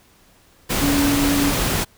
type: tone in noise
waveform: sine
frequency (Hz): 283.7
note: C#4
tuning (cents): +40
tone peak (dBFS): -17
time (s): 0.81-1.52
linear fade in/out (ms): 20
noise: pink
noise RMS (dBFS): -21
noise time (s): 0.69-1.85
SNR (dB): +1
effects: pink hiss -54 dBFS RMS until 1.97 s